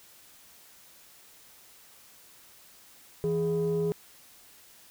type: tone pair together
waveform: sine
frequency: 164.81 / 415.3 Hz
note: E3 / G#4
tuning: 0 / 0 cents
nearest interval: octave + major third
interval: 1600 cents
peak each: -28 / -25 dBFS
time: 3.24-3.92 s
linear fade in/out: 0 ms
effects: tanh soft clip ceiling -21 dBFS + white hiss -55 dBFS RMS until 4.9 s